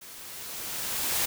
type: noise with level ramp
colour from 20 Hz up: white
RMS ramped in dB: -46 to -26 dBFS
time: 0.01-1.26 s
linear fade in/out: 10 ms
effects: none